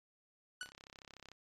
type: tone with exponential decay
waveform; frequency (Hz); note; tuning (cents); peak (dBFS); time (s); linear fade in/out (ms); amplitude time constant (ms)
sawtooth; 1480; F#6; 0; -34; 0.61-0.72; 2; 23
type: click train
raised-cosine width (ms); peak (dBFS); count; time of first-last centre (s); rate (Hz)
0.2; -35; 24; 0.63-1.317; 33.5
effects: AAC 32 kbps